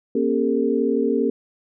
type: tone cluster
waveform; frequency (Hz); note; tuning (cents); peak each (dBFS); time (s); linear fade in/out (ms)
sine; 238.2 / 275.8 / 401 / 453.4; A#3 / C#4 / G4 / A#4; +38 / -9 / +39 / -48; -23; 0.15-1.3; 5
effects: none

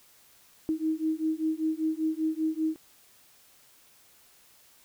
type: beating tone pair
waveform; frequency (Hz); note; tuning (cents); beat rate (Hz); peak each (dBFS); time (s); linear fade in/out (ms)
sine; 313.7 / 318.8; D#4 / D#4; +14 / +42; 5.1; -29; 0.69-2.76; 0
effects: white hiss -59 dBFS RMS until 4.84 s

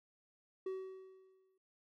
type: tone with exponential decay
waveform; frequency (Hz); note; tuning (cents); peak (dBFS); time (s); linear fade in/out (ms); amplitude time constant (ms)
triangle; 378.6; F#4; +40; -34; 0.66-1.58; 5; 200
effects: noise-tail reverb RT60 0.4 s tail -25 dB re dry

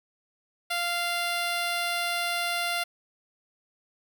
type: tone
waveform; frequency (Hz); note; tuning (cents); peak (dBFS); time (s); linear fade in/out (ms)
10% pulse; 695; F5; -9; -18; 0.7-2.84; 10
effects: none

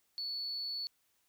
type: tone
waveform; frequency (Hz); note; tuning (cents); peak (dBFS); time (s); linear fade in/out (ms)
sine; 4435; C#8; 0; -35; 0.18-0.87; 0
effects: tanh soft clip ceiling -31 dBFS + white hiss -75 dBFS RMS until 1.28 s

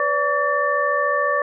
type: tone cluster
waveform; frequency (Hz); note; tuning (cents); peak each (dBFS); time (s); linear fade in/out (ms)
sine; 503 / 577 / 1142 / 1782; B4 / D5 / D6 / A6; +32 / -31 / -49 / +22; -27 / -22 / -21 / -23; 0-1.42; 2
effects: none

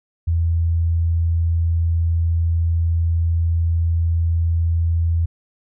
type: tone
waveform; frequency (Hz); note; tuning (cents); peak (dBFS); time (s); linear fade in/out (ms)
sine; 83.4; E2; +21; -15; 0.27-5.26; 10
effects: none

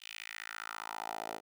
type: tone with high-pass filter sweep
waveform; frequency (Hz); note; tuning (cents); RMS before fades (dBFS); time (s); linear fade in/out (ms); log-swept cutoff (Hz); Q
10% pulse; 55; A1; 0; -43; 0-1.41; 50; 3000 to 520; 3
effects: none

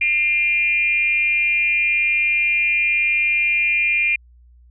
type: tone with frequency modulation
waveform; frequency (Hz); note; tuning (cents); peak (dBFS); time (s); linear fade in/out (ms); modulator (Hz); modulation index
sine; 2400; D7; +37; -15; 0.01-4.16; 5; 299; 0.56
effects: added 60 Hz sine -46 dBFS peak until 4.7 s

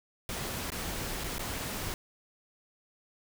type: noise with dropouts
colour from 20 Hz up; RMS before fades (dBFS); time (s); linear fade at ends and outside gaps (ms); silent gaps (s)
pink; -36; 0.29-1.94; 1; 0.703-0.719 / 1.238-1.242 / 1.383-1.393
effects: none

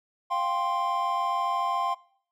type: chord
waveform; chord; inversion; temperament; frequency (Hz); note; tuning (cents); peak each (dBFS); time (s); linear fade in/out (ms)
triangle; F suspended second; none; just; 698.5 / 785.8 / 1047.7; F5 / G5 / C6; 0 / +4 / +2; -29 / -29 / -24; 0.3-1.95; 20
effects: noise-tail reverb RT60 0.6 s tail -22 dB re dry + MP3 96 kbps

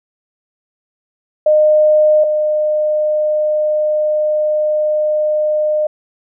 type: tone pair in turn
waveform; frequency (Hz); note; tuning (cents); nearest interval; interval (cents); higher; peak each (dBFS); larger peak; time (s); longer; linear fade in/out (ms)
sine; 611 / 608.7; D#5 / D#5; -32 / -38; unison; 6; first; -7 / -12; first; 1.46-2.24 / 2.24-5.87; second; 5
effects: none

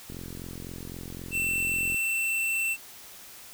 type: click train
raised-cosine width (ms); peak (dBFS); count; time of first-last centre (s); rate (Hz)
3; -27; 82; 0.1-1.945; 43.9
type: tone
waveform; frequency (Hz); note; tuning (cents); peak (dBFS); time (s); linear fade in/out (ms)
square; 2684; E7; +31; -26; 1.31-2.77; 50
effects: white hiss -47 dBFS RMS until 3.53 s

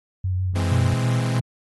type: tone with vibrato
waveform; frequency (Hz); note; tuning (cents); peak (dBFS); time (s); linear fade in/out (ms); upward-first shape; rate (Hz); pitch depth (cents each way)
sine; 92.4; F#2; -2; -20; 0.24-0.94; 5; square; 6.6; 18
type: chord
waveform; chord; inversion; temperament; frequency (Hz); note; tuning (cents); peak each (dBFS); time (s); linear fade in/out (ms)
sawtooth; E augmented; none; equal; 164.81 / 207.7 / 261.6; E3 / G#3 / B#3; 0 / 0 / 0; -26; 0.55-1.4; 10
type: tone with tremolo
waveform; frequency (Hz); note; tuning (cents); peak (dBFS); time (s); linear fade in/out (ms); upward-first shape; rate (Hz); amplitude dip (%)
sine; 122; B2; -21; -18; 0.71-1.41; 10; square; 3.1; 30
effects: AAC 32 kbps

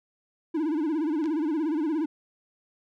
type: tone with vibrato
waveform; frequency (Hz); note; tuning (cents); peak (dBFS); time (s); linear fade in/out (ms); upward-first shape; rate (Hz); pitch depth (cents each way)
triangle; 311.1; D#4; 0; -22; 0.54-2.06; 10; sine; 17; 130
type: clicks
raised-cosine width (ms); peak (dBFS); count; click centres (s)
0.2; -28; 2; 1.241 / 1.258
effects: none

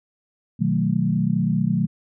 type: chord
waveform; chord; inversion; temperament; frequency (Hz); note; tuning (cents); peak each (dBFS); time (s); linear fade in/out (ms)
sine; B dominant seventh; none; equal; 123.47 / 155.56 / 185 / 220; B2 / D#3 / F#3 / A3; 0 / 0 / 0 / 0; -26 / -23 / -22 / -24; 0.59-1.87; 20
effects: none

